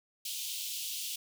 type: high-pass noise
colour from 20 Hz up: pink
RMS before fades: -38 dBFS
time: 0.25-1.16 s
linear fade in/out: 5 ms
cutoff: 2800 Hz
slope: 48 dB/octave
effects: none